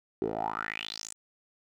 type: tone with band-pass filter sweep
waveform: 10% pulse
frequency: 54.3 Hz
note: A1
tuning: 22 cents flat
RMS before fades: -35 dBFS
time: 0.22-1.14 s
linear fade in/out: 0 ms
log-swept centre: 380 to 8600 Hz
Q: 6.7
effects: none